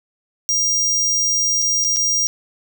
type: tone with dropouts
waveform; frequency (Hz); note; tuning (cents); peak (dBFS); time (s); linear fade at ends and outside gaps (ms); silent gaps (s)
square; 5700; F8; +34; -16; 0.49-2.27; 0; 1.619-1.623 / 1.841-1.847 / 1.962-1.968
effects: none